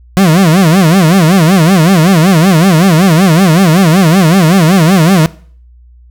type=tone with vibrato; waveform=40% pulse; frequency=174.61 Hz; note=F3; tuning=in tune; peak=-3 dBFS; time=0.17-5.26 s; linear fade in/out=0 ms; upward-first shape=sine; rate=5.3 Hz; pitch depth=220 cents each way; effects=noise-tail reverb RT60 0.5 s tail -21 dB re dry + added 60 Hz sine -36 dBFS peak until 6.1 s